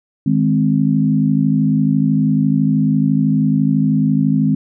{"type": "chord", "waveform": "sine", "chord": "Ab major", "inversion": "second", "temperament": "equal", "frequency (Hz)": [155.56, 207.7, 261.6], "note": ["Eb3", "Ab3", "C4"], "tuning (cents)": [0, 0, 0], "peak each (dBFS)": -16, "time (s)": [0.26, 4.55], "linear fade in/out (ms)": 5, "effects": []}